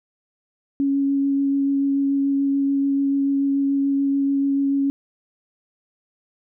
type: tone with vibrato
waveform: sine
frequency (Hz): 277.2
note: C#4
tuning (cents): 0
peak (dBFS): -17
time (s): 0.8-4.9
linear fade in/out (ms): 0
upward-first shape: sine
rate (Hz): 6.9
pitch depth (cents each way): 9
effects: none